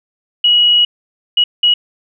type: tone bursts at uneven times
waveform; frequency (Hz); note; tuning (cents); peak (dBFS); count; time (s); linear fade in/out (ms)
sine; 2911; F#7; -29; -7; 3; 0.44-0.85 / 1.37-1.44 / 1.63-1.74; 5
effects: none